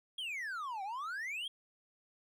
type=exponential two-way sweep; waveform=triangle; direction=down then up; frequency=3322 to 752 to 3322 Hz; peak=-36 dBFS; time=0.18-1.48 s; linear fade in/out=5 ms; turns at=0.83 s; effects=none